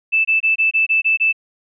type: tone bursts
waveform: sine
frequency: 2637 Hz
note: E7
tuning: in tune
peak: -12 dBFS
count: 8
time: 0.12-1.328 s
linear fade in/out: 20 ms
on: 130 ms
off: 24 ms
effects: none